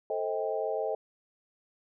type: chord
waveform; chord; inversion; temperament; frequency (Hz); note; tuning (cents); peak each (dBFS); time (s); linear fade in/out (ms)
sine; A half-diminished seventh; none; just; 440 / 528 / 633.6 / 792; A4 / C5 / Eb5 / G5; 0 / +16 / +31 / +18; -33 / -35 / -33 / -37; 0.1-0.95; 2
effects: none